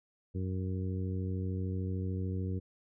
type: harmonic tone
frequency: 93.4 Hz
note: F#2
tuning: 17 cents sharp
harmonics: 1 / 2 / 3 / 4 / 5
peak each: -33 / -39 / -43 / -45 / -47 dBFS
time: 0.34-2.6 s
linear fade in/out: 20 ms
effects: none